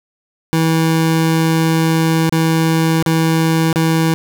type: tone with dropouts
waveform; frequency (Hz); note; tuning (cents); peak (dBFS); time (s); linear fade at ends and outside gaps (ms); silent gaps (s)
25% pulse; 162; E3; -30; -8; 0.53-4.14; 0; 2.295-2.324 / 3.025-3.062 / 3.728-3.759
effects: none